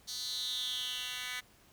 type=tone with high-pass filter sweep; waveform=10% pulse; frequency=250 Hz; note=B3; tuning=21 cents sharp; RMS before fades=-38 dBFS; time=0.07-1.41 s; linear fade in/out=20 ms; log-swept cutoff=4800 to 2200 Hz; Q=5.8; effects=pink hiss -63 dBFS RMS until 1.72 s